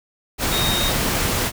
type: tone in noise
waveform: sine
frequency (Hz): 3726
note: A#7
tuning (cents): -2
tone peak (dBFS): -22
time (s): 0.5-0.93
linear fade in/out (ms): 50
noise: pink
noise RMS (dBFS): -21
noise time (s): 0.38-1.52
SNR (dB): -4
effects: none